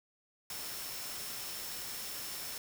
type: tone in noise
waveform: sine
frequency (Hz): 5370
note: E8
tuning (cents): +31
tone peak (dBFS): -48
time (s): 0.5-2.58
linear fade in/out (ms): 2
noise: white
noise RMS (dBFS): -42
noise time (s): 0.5-2.58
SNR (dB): -9
effects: none